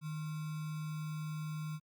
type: tone with sample-and-hold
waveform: sine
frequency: 154.9 Hz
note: D#3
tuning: 7 cents flat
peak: -37 dBFS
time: 0.01-1.8 s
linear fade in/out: 50 ms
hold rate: 1225 Hz
effects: Opus 48 kbps